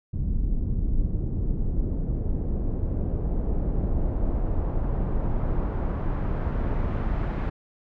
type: noise with low-pass filter sweep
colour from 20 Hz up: brown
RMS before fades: -25 dBFS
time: 0.13-7.5 s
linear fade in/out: 10 ms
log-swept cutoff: 210 to 1900 Hz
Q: 0.89
effects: none